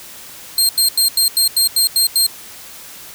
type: tone bursts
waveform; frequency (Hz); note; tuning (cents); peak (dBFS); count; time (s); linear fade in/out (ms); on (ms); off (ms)
20% pulse; 4194; C8; +3; -5; 9; 0.58-2.266; 2; 110; 87
effects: white hiss -36 dBFS RMS until 3.14 s